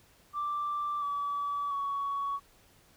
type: tone with pitch steps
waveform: sine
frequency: 1174.7 / 1147.2 / 1120.4 Hz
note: D6 / D6 / C#6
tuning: 0 / -41 / +18 cents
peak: -29 dBFS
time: 0.33-2.4 s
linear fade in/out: 50 ms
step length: 690 ms
effects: tanh soft clip ceiling -26 dBFS + pink hiss -62 dBFS RMS until 2.96 s